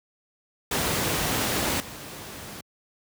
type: noise with level steps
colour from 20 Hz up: pink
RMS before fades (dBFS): -25 / -39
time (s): 0.71-2.61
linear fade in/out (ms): 5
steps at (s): 1.8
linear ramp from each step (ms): 2
effects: high-pass 80 Hz 12 dB/octave